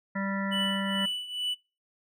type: harmonic tone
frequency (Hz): 196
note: G3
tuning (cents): 0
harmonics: 1 / 3 / 5 / 7 / 9 / 10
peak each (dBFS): -30 / -38 / -39 / -39 / -38 / -39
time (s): 0.15-1.06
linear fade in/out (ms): 10
type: tone with tremolo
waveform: triangle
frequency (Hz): 2969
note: F#7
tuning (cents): +5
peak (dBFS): -25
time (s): 0.51-1.55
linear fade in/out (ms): 20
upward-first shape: triangle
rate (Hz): 2.3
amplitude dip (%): 80
effects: noise-tail reverb RT60 0.3 s tail -24 dB re dry